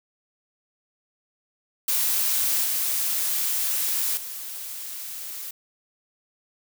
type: noise with level steps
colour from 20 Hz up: blue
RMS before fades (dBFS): -23 / -25 / -35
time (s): 1.88-5.51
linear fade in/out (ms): 5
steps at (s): 2.64 / 4.17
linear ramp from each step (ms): 2
effects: none